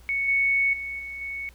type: tone with level steps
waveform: sine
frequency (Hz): 2217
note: C#7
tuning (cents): 0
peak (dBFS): -23 / -19 / -30 / -33 / -30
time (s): 0.09-1.49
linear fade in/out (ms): 0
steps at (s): 0.28 / 0.73 / 0.99 / 1.21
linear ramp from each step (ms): 5
effects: added 60 Hz sine -49 dBFS peak until 1.54 s + pink hiss -57 dBFS RMS until 1.54 s